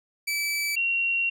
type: tone pair in turn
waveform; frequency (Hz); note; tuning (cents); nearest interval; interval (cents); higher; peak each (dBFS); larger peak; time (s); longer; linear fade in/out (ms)
sawtooth / sine; 2308 / 2745; D7 / F7; -31 / -31; minor third; 300; second; -22; neither; 0.27-0.76 / 0.76-1.3; second; 10
effects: none